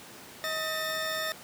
20% pulse tone pair together, 632.7 / 1802 Hz, D#5 / A6, +29 / +41 cents, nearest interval octave + tritone, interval 1812 cents, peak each -28 dBFS, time 0.44-1.32 s, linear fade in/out 0 ms, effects pink hiss -47 dBFS RMS until 1.43 s + high-pass 150 Hz 12 dB/octave

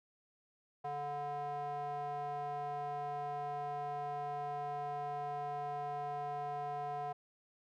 square tone with band-pass filter, 145.2 Hz, D3, 19 cents flat, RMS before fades -40 dBFS, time 0.84-7.13 s, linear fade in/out 10 ms, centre 780 Hz, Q 4.4, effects none

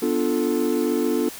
triangle chord, B half-diminished seventh, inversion none, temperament equal, 246.9 / 293.7 / 349.2 / 440 Hz, B3 / D4 / F4 / A4, 0 / 0 / 0 / 0 cents, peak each -23 dBFS, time 0.02-1.29 s, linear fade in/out 5 ms, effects white hiss -38 dBFS RMS until 1.39 s

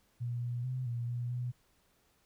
sine tone with pitch steps, 120.3 / 121 / 128.1 / 118.9 / 121 / 123.2 Hz, B2 / B2 / C3 / A#2 / B2 / B2, -45 / -35 / -36 / +35 / -35 / -4 cents, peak -33 dBFS, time 0.2-1.52 s, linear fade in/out 20 ms, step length 220 ms, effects pink hiss -71 dBFS RMS until 2.25 s

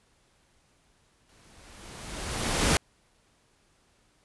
pink noise with exponential growth, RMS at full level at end -21 dBFS, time 1.29-2.77 s, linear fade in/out 1 ms, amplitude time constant 320 ms, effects pink hiss -66 dBFS RMS until 4.24 s + resampled to 24000 Hz

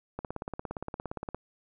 click train, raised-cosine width 1 ms, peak -21 dBFS, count 21, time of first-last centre 0.19-1.346 s, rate 17.3 Hz, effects none

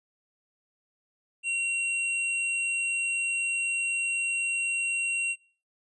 sine tone with hard clipping, 2744 Hz, F7, 31 cents flat, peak -27 dBFS, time 1.43-5.36 s, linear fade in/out 50 ms, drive 18 dB, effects noise-tail reverb RT60 0.5 s tail -25 dB re dry + resampled to 24000 Hz

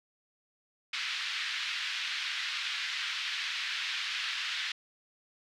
white band-pass noise, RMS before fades -35 dBFS, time 0.93-4.72 s, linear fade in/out 5 ms, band 1500 to 4000 Hz, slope 24 dB/octave, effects none

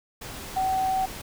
sine tone in noise, 759 Hz, F#5, 44 cents sharp, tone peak -22 dBFS, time 0.56-1.06 s, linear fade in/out 10 ms, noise pink, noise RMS -38 dBFS, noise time 0.21-1.22 s, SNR +13 dB, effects none

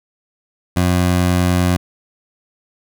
20% pulse tone, 90 Hz, F#2, 47 cents flat, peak -8 dBFS, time 0.76-1.77 s, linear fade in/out 10 ms, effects none

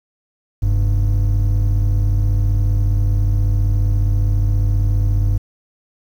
triangle tone pair together, 45.17 / 99.9 Hz, F#1 / G2, -41 / +33 cents, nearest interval octave + major second, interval 1374 cents, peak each -13 dBFS, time 0.62-5.38 s, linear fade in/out 10 ms, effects tanh soft clip ceiling -6 dBFS + 8-bit

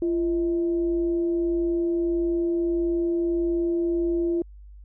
sine tone with frequency modulation, 341.4 Hz, F4, 39 cents flat, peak -21 dBFS, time 0.02-4.42 s, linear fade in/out 2 ms, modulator 293 Hz, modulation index 0.24, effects added 50 Hz sine -42 dBFS peak until 4.84 s

